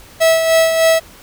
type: tone with tremolo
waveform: 45% pulse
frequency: 651 Hz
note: E5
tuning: 22 cents flat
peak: -8 dBFS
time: 0.2-1 s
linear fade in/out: 20 ms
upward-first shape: sine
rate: 3.3 Hz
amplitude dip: 50%
effects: pink hiss -41 dBFS RMS until 1.22 s